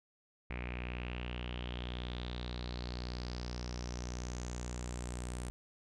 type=tone with low-pass filter sweep; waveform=sawtooth; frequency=60.9 Hz; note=B1; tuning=24 cents flat; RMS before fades=-41 dBFS; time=0.5-5.5 s; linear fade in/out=0 ms; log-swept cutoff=2300 to 8800 Hz; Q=5.6; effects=none